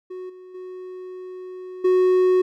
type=tone with level steps; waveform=triangle; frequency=368.3 Hz; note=F#4; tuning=8 cents flat; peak=-29 / -38 / -31 / -12 dBFS; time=0.1-2.42 s; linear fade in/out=10 ms; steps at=0.29 / 0.54 / 1.84 s; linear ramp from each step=10 ms; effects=none